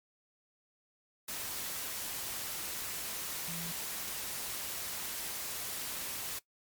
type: tone in noise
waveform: sine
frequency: 168.6 Hz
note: E3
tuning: 39 cents sharp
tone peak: -42 dBFS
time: 3.48-3.72 s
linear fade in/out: 5 ms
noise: white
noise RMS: -39 dBFS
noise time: 1.28-6.39 s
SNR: -6 dB
effects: noise-tail reverb RT60 0.1 s tail -19 dB re dry + MP3 96 kbps